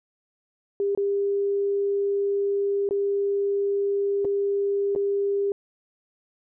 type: tone with dropouts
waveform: sine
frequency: 400.4 Hz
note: G4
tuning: 37 cents sharp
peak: -21 dBFS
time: 0.8-5.52 s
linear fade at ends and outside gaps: 1 ms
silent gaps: 0.95-0.975 / 2.89-2.909 / 4.247-4.251 / 4.951-4.96 s
effects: none